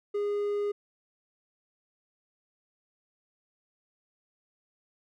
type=tone; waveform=triangle; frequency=410.5 Hz; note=G#4; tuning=20 cents flat; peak=-25 dBFS; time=0.14-0.72 s; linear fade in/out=10 ms; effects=none